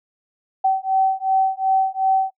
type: beating tone pair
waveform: sine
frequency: 765 / 767.7 Hz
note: G5 / G5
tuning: -42 / -36 cents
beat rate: 2.7 Hz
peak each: -19 dBFS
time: 0.64-2.31 s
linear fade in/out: 10 ms
effects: noise-tail reverb RT60 0.1 s tail -26 dB re dry